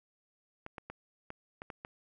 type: clicks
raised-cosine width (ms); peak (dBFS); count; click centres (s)
0.5; -27; 7; 0.664 / 0.782 / 0.9 / 1.304 / 1.619 / 1.702 / 1.849
effects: none